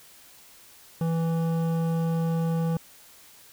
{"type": "tone with hard clipping", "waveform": "triangle", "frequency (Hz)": 164.81, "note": "E3", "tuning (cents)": 0, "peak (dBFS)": -25, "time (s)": [1.01, 2.77], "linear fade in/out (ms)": 2, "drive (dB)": 16, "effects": ["white hiss -52 dBFS RMS until 3.52 s"]}